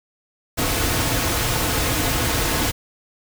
pink noise with comb filter, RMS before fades -21 dBFS, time 0.57-2.72 s, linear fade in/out 20 ms, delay 5.1 ms, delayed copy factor -0.5, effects none

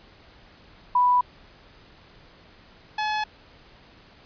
sine / sawtooth tone pair in turn, 987.8 / 853.3 Hz, B5 / G#5, 0 / +47 cents, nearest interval minor third, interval 253 cents, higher first, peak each -16 / -20 dBFS, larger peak first, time 0.95-1.21 / 2.98-3.24 s, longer neither, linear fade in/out 5 ms, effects pink hiss -52 dBFS RMS until 4.25 s + resampled to 11025 Hz

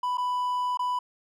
triangle tone with dropouts, 992 Hz, B5, 7 cents sharp, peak -23 dBFS, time 0.03-0.99 s, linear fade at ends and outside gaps 5 ms, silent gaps 0.173-0.18 / 0.773-0.792 s, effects none

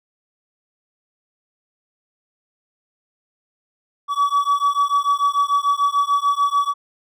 triangle beating tone pair, 1137 / 1143.8 Hz, C#6 / D6, +44 / -46 cents, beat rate 6.8 Hz, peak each -17 dBFS, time 4.08-6.74 s, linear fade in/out 50 ms, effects none

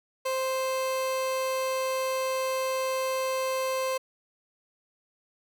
30% pulse tone, 523.3 Hz, C5, in tune, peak -24 dBFS, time 0.25-3.98 s, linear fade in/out 10 ms, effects none

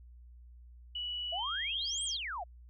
sine tone with pitch glide, 2943 to 3228 Hz, F#7 to G#7, -10 to -50 cents, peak -35 dBFS, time 0.95-2.17 s, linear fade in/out 5 ms, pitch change +160 cents, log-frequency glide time 1.35-1.47 s
sine exponential two-way sweep, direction up then down, 638 to 8930 to 638 Hz, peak -36 dBFS, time 1.32-2.44 s, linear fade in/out 10 ms, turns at 2.04 s
effects added 60 Hz sine -51 dBFS peak until 2.69 s

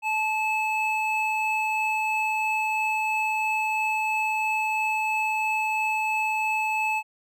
triangle tone pair together, 868 / 2601 Hz, A5 / E7, -24 / -24 cents, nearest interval octave + perfect fifth, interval 1900 cents, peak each -24 dBFS, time 0.02-7.03 s, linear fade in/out 50 ms, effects none

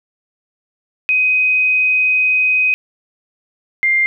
sine tone pair in turn, 2512 / 2100 Hz, D#7 / C7, +16 / +6 cents, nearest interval minor third, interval 310 cents, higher first, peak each -11 dBFS, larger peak neither, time 1.09-2.74 / 3.83-4.06 s, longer first, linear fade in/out 0 ms, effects none

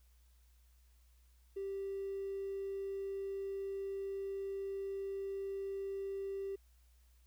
triangle tone with hard clipping, 392 Hz, G4, in tune, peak -38 dBFS, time 1.56-6.56 s, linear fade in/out 10 ms, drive 3 dB, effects added 60 Hz sine -63 dBFS peak until 7.26 s + white hiss -75 dBFS RMS until 7.26 s

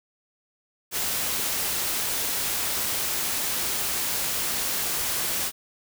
white noise, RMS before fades -27 dBFS, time 0.91-5.52 s, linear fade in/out 50 ms, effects none

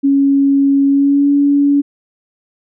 sine tone with pitch glide, 277.2 to 284.2 Hz, C#4 to C#4, 0 to +43 cents, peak -8 dBFS, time 0.03-1.82 s, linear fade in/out 20 ms, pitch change +43 cents, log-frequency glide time 0.87-1.29 s, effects none

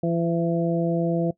harmonic tone with a mistuned harmonic, 168.9 Hz, E3, 42 cents sharp, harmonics 1 / 2 / 3 / 4, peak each -23 / -26 / -28 / -29 dBFS, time 0.03-1.31 s, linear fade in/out 5 ms, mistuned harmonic 4, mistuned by -16 cents, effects noise-tail reverb RT60 0.1 s tail -20 dB re dry

